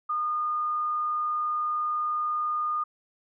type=tone; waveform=sine; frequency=1221 Hz; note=D#6; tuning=33 cents flat; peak=-25 dBFS; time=0.09-2.84 s; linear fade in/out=10 ms; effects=none